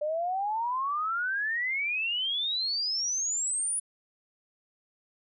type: exponential sweep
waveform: sine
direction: up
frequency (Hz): 587.3 to 9956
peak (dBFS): -27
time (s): 0.01-3.8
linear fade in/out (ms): 10
effects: none